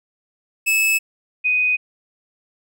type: tone pair in turn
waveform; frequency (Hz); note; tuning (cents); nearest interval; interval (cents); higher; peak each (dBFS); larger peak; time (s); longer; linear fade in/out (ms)
45% pulse / sine; 2605 / 2495; E7 / D#7; -21 / +4; minor second; 75; first; -15; neither; 0.66-0.99 / 1.44-1.77; neither; 20
effects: none